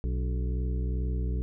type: harmonic tone with a mistuned harmonic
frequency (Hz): 62.3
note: B1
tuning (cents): +16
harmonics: 1 / 2 / 3 / 5 / 6 / 7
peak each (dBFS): -27 / -36 / -39 / -43 / -46 / -45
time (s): 0.04-1.42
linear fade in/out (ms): 0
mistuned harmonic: 5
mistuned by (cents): -120
effects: none